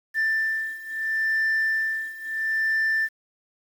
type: beating tone pair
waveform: sine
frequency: 1775 / 1775.74 Hz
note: A6 / A6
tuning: +15 / +15 cents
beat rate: 0.74 Hz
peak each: -25 / -23 dBFS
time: 0.14-3.09 s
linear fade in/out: 50 ms
effects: tanh soft clip ceiling -18 dBFS + 8-bit